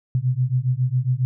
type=beating tone pair; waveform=sine; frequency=123.47 / 130.77 Hz; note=B2 / C3; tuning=0 / -1 cents; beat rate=7.3 Hz; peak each=-21 / -21 dBFS; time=0.15-1.25 s; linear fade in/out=0 ms; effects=none